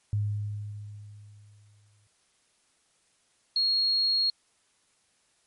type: tone with exponential decay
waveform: sine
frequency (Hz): 103.83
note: G#2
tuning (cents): 0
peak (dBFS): -23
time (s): 0.13-2.07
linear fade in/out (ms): 0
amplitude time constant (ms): 420
type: tone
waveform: sine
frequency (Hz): 4291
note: C8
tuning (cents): +43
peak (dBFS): -22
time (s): 3.56-4.3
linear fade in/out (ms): 2
effects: white hiss -68 dBFS RMS until 5.46 s + MP3 48 kbps